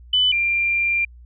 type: tone pair in turn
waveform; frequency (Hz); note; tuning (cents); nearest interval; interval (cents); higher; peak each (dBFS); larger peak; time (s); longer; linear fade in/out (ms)
sine; 3000 / 2381; F#7 / D7; +23 / +23; major third; 400; first; -14 / -17; first; 0.13-0.32 / 0.32-1.05; second; 5
effects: added 60 Hz sine -41 dBFS peak until 1.25 s